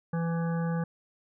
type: harmonic tone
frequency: 167.1 Hz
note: E3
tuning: 24 cents sharp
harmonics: 1 / 3 / 5 / 7 / 9 / 10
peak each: -27 / -37 / -41 / -44 / -46 / -47 dBFS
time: 0.13-0.84 s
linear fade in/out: 5 ms
effects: none